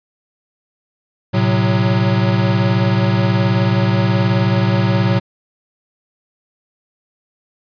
square chord, F# diminished, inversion first, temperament equal with one note detuned, 112.05 / 130.81 / 185 Hz, A2 / C3 / F#3, +32 / 0 / 0 cents, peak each -16 / -20 / -18 dBFS, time 1.33-5.2 s, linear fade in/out 20 ms, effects resampled to 11025 Hz

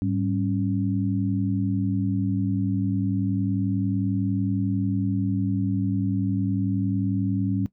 sine tone cluster, 104.5 / 195.5 / 275.8 Hz, G#2 / G3 / C#4, +11 / -4 / -9 cents, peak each -26 dBFS, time 0.02-7.66 s, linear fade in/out 0 ms, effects noise-tail reverb RT60 0.1 s tail -18 dB re dry

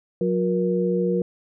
sine tone cluster, 181.8 / 360.8 / 474.6 Hz, F#3 / F#4 / A#4, -30 / -44 / +31 cents, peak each -23 / -25 / -23 dBFS, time 0.21-1.22 s, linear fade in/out 2 ms, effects none

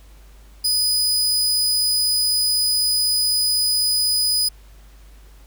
sawtooth tone, 4978 Hz, D#8, in tune, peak -14 dBFS, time 0.64-4.49 s, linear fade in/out 10 ms, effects added 50 Hz sine -43 dBFS peak until 5.46 s + pink hiss -54 dBFS RMS until 5.46 s

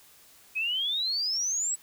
sine exponential sweep, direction up, 2500 to 7980 Hz, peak -26 dBFS, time 0.55-1.76 s, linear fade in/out 20 ms, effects white hiss -56 dBFS RMS until 1.82 s

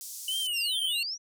pink band-pass noise, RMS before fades -41 dBFS, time 0.01-0.47 s, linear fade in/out 0 ms, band 5600 to 15000 Hz, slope 24 dB/octave
square tone with vibrato, 2960 Hz, F#7, in tune, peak -29 dBFS, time 0.28-1.03 s, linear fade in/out 2 ms, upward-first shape sine, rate 2.4 Hz, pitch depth 120 cents each way
sine exponential two-way sweep, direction down then up, 5950 to 2993 to 5950 Hz, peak -31 dBFS, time 0.53-1.18 s, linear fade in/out 50 ms, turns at 0.83 s
effects none

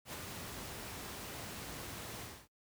pink noise with ADSR envelope, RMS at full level -42 dBFS, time 0.05-2.48 s, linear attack 80 ms, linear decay 28 ms, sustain -3 dB, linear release 270 ms, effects noise-tail reverb RT60 0.1 s tail -23 dB re dry + high-pass 60 Hz 12 dB/octave

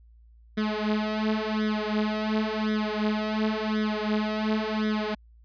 sawtooth tone with flanger, 214.7 Hz, A3, 42 cents flat, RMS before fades -27 dBFS, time 0.57-5.15 s, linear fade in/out 10 ms, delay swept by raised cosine 0.55 to 6.25 ms, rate 0.93 Hz, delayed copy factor +1, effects added 57 Hz sine -51 dBFS peak until 5.44 s + resampled to 11025 Hz

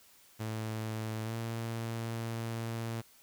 sawtooth tone with pitch glide, 110 to 114.54 Hz, A2 to A#2, 0 to -30 cents, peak -31 dBFS, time 0.39-3.02 s, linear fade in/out 20 ms, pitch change +70 cents, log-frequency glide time 1.24-1.35 s, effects white hiss -61 dBFS RMS until 3.22 s

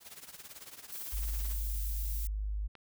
white noise with tremolo, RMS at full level -46 dBFS, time 0-1.58 s, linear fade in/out 50 ms, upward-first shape triangle, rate 18 Hz, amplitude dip 85%
violet noise, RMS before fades -42 dBFS, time 0.92-2.27 s, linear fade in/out 0 ms
sine tone, 51.4 Hz, G#1, 17 cents flat, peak -32 dBFS, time 1.12-2.68 s, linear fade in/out 20 ms
click, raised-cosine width 0.3 ms, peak -35 dBFS, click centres 2.753 s
effects none

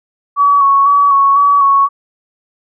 sine tone with vibrato, 1123 Hz, C#6, 22 cents sharp, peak -6 dBFS, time 0.36-1.89 s, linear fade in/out 50 ms, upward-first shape square, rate 2 Hz, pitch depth 23 cents each way, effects none

